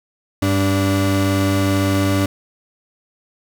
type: tone pair together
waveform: 35% pulse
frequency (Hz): 98.04 / 290.4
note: G2 / D4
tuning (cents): +1 / -19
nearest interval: octave + perfect fifth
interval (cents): 1880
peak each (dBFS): -16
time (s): 0.42-2.26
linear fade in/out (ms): 5
effects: none